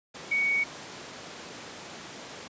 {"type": "tone in noise", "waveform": "sine", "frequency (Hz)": 2238, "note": "C#7", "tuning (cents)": 16, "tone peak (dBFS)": -23, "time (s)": [0.31, 0.64], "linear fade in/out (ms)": 10, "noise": "pink", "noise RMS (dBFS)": -41, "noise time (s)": [0.14, 2.48], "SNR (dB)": 15, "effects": ["high-pass 200 Hz 12 dB/octave", "resampled to 16000 Hz"]}